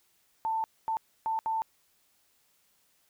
sine tone bursts at uneven times, 890 Hz, A5, 20 cents sharp, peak -27 dBFS, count 4, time 0.45-0.64 / 0.88-0.97 / 1.26-1.39 / 1.46-1.62 s, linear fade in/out 0 ms, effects white hiss -69 dBFS RMS until 3.09 s

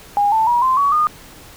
sine tone with pitch steps, 816 / 884.7 / 959.2 / 1040 / 1127.6 / 1222.6 Hz, G#5 / A5 / A#5 / C6 / C#6 / D#6, -31 / +9 / +49 / -11 / +29 / -31 cents, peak -12 dBFS, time 0.17-1.07 s, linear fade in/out 0 ms, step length 150 ms, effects pink hiss -41 dBFS RMS until 1.56 s

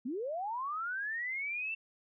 sine linear sweep, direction up, 221.2 to 2700 Hz, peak -34 dBFS, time 0.05-1.75 s, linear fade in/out 10 ms, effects none

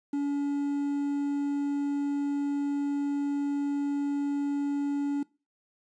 triangle tone with quantisation, 284.7 Hz, C#4, 46 cents sharp, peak -24 dBFS, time 0.13-5.23 s, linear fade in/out 5 ms, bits 9, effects noise-tail reverb RT60 0.3 s tail -22 dB re dry + resampled to 22050 Hz

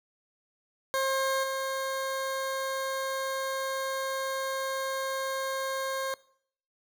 20% pulse tone with level steps, 534 Hz, C5, 35 cents sharp, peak -21 / -25 dBFS, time 0.94-6.14 s, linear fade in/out 0 ms, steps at 1.43 s, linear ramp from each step 10 ms, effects noise-tail reverb RT60 0.6 s tail -21 dB re dry

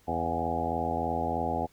harmonic tone with a mistuned harmonic, 83.2 Hz, E2, 17 cents sharp, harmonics 1 / 2 / 3 / 4 / 5 / 6 / 7 / 8 / 9 / 10, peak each -37 / -39 / -36 / -39 / -39 / -37 / -39 / -37 / -33 / -34 dBFS, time 0.07-1.67 s, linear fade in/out 20 ms, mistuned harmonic 8, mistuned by +40 cents, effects pink hiss -63 dBFS RMS until 1.72 s

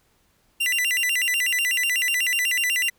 45% pulse tone with vibrato, 2349 Hz, D7, in tune, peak -20 dBFS, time 0.6-2.9 s, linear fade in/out 10 ms, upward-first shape square, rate 8.1 Hz, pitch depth 290 cents each way, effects pink hiss -64 dBFS RMS until 2.98 s

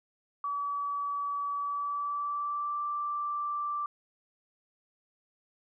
sine tone with pitch glide, 1144 to 1173.4 Hz, D6 to D6, -46 to -2 cents, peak -30 dBFS, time 0.44-3.86 s, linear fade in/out 2 ms, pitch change +44 cents, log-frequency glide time 1.56-2.81 s, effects none

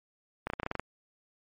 clicks, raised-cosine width 0.5 ms, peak -17 dBFS, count 9, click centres 0.47 / 0.501 / 0.535 / 0.599 / 0.632 / 0.664 / 0.714 / 0.753 / 0.796 s, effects MP3 48 kbps

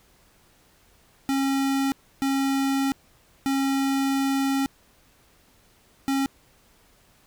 square tone bursts at uneven times, 272.1 Hz, C#4, 32 cents flat, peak -22 dBFS, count 4, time 1.29-1.92 / 2.22-2.92 / 3.46-4.66 / 6.08-6.26 s, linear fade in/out 0 ms, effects pink hiss -59 dBFS RMS until 7.26 s

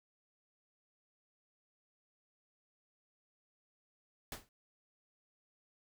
pink noise with exponential decay, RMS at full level -39 dBFS, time 4.32-4.49 s, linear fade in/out 1 ms, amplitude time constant 35 ms, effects none

